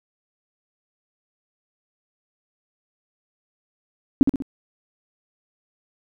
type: tone with echo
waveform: sine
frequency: 272.7 Hz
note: C#4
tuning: 28 cents flat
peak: -7 dBFS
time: 4.21-4.23 s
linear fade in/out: 0 ms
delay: 64 ms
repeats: 3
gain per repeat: -6 dB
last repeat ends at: 4.422 s
effects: none